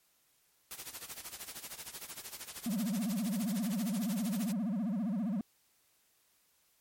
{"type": "noise with tremolo", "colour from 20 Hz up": "white", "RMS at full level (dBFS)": -42, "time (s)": [0.71, 4.52], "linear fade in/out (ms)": 0, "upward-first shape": "sine", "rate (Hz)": 13, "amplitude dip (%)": 80}
{"type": "tone with vibrato", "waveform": "triangle", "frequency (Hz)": 210, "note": "G#3", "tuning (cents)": 19, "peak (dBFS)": -29, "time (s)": [2.66, 5.41], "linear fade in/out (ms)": 2, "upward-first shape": "sine", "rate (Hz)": 15, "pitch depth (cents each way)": 260}
{"effects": ["white hiss -71 dBFS RMS until 6.8 s", "MP3 64 kbps"]}